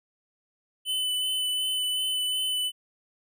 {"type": "tone with vibrato", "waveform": "square", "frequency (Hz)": 3012, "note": "F#7", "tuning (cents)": 30, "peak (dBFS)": -26, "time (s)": [0.85, 2.72], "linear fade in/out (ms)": 50, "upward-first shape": "sine", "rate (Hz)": 2.7, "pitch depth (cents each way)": 13, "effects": []}